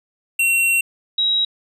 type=tone pair in turn; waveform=square / sine; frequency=2731 / 3840 Hz; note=F7 / B7; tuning=-39 / -49 cents; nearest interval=tritone; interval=590 cents; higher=second; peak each=-15 dBFS; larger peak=neither; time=0.39-0.81 / 1.18-1.45 s; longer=first; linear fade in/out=5 ms; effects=resampled to 32000 Hz